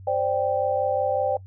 sine chord, C suspended second, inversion none, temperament just, 523.3 / 588.7 / 784.9 Hz, C5 / D5 / G5, 0 / +4 / +2 cents, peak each -25 dBFS, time 0.07-1.37 s, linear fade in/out 5 ms, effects noise-tail reverb RT60 0.1 s tail -21 dB re dry + added 95 Hz sine -40 dBFS peak until 1.46 s

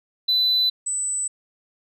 sine tone pair in turn, 4000 / 8000 Hz, B7 / B8, +21 / +21 cents, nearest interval octave, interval 1200 cents, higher second, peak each -15 / -22 dBFS, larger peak first, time 0.28-0.7 / 0.86-1.28 s, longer neither, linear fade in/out 10 ms, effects tanh soft clip ceiling -14 dBFS

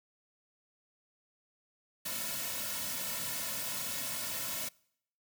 white noise with comb filter, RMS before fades -37 dBFS, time 2.05-4.69 s, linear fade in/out 10 ms, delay 2.5 ms, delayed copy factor -0.95, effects noise-tail reverb RT60 0.7 s tail -25 dB re dry

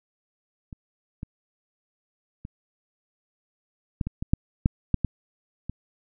clicks, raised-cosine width 5 ms, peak -26 / -21 / -24 / -13 / -17 / -17 / -6 / -6 / -7 / -11 / -19 dBFS, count 11, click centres 0.728 / 1.231 / 2.451 / 4.012 / 4.07 / 4.225 / 4.335 / 4.659 / 4.943 / 5.047 / 5.696 s, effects none

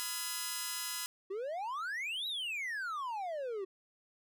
5% pulse chord, F half-diminished seventh, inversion second, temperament just, 1005.8 / 1257.2 / 1396.9 / 1676.3 Hz, Cb6 / Eb6 / F6 / Ab6, +31 / +18 / 0 / +16 cents, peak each -29 / -34 / -32 / -33 dBFS, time 0-1.06 s, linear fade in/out 0 ms
triangle exponential two-way sweep, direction up then down, 370 to 3951 to 370 Hz, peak -34 dBFS, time 1.3-3.65 s, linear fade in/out 10 ms, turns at 2.27 s
effects none

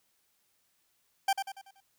40% pulse tone with echo, 784 Hz, G5, in tune, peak -23 dBFS, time 1.28-1.33 s, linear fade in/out 5 ms, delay 95 ms, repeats 5, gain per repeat -7 dB, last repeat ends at 1.805 s, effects white hiss -73 dBFS RMS until 1.98 s

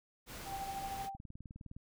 pink noise, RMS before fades -47 dBFS, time 0.26-1.1 s, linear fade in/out 50 ms
sine tone with tremolo, 784 Hz, G5, in tune, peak -37 dBFS, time 0.45-1.17 s, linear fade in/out 50 ms, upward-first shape sine, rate 13 Hz, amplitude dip 50%
click train, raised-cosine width 5 ms, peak -36 dBFS, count 13, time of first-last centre 1.15-1.765 s, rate 19.5 Hz
effects none

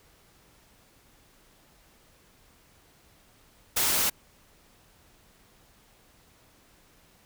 white noise, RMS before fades -25 dBFS, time 3.76-4.1 s, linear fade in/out 10 ms, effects pink hiss -60 dBFS RMS until 7.25 s

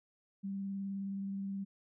sine tone with vibrato, 196.3 Hz, G3, 3 cents sharp, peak -36 dBFS, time 0.43-1.65 s, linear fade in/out 20 ms, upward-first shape triangle, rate 19 Hz, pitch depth 18 cents each way, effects none

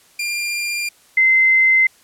sawtooth / sine tone pair in turn, 2395 / 2068 Hz, D7 / C7, +33 / -21 cents, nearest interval minor third, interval 254 cents, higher first, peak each -17 / -10 dBFS, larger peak second, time 0.19-0.89 / 1.17-1.87 s, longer neither, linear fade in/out 5 ms, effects white hiss -52 dBFS RMS until 2.03 s + low-pass 12000 Hz 12 dB/octave

